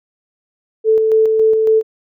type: tone with tremolo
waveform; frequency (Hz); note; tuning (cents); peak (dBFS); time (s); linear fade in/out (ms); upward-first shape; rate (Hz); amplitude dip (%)
sine; 440; A4; 0; -8; 0.84-1.83; 50; square; 3.6; 30
effects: none